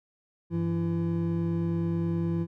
triangle tone cluster, 98 / 167.6 / 337.1 Hz, G2 / E3 / E4, 0 / +29 / +39 cents, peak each -32 / -25 / -30 dBFS, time 0.5-2.47 s, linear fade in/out 50 ms, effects none

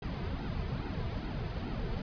brown noise with flanger, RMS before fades -36 dBFS, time 0.02-2.02 s, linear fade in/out 5 ms, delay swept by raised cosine 1.7 to 3.7 ms, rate 2.4 Hz, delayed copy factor -0.7, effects resampled to 11025 Hz

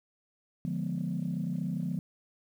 sine chord, D diminished seventh, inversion none, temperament equal with one note detuned, 146.83 / 174.61 / 207.7 / 244.1 Hz, D3 / F3 / Ab3 / Cb4, 0 / 0 / 0 / -20 cents, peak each -36 / -32 / -37 / -37 dBFS, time 0.65-1.99 s, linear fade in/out 0 ms, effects tanh soft clip ceiling -23 dBFS + 10-bit

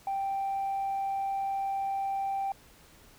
sine tone, 784 Hz, G5, in tune, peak -27 dBFS, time 0.07-2.52 s, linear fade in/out 2 ms, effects tanh soft clip ceiling -26 dBFS + pink hiss -57 dBFS RMS until 3.18 s

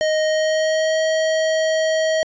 square tone with pitch glide, 622.3 to 635.4 Hz, D#5 to D#5, 0 to +36 cents, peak -17 dBFS, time 0.01-2.23 s, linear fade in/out 0 ms, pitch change +36 cents, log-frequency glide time 0.24-1.01 s, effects resampled to 16000 Hz

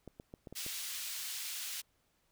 clicks, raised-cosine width 2 ms, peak -33 dBFS, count 6, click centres 0.077 / 0.199 / 0.339 / 0.472 / 0.526 / 0.664 s
pink high-pass noise, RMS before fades -41 dBFS, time 0.55-1.82 s, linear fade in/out 20 ms, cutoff 3000 Hz, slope 12 dB/octave
effects pink hiss -75 dBFS RMS until 2.31 s

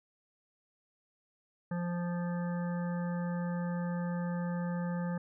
harmonic tone, 174.61 Hz, F3, in tune, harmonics 1 / 3 / 5 / 7 / 9 / 10, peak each -32 / -42 / -46 / -49 / -51 / -52 dBFS, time 1.71-5.18 s, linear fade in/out 5 ms, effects none

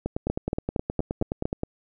two click trains, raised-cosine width 2 ms, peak -13 / -11 dBFS, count 16 / 6, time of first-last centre 0.06-1.634 / 0.3-1.455 s, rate 9.53 / 4.33 Hz, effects none

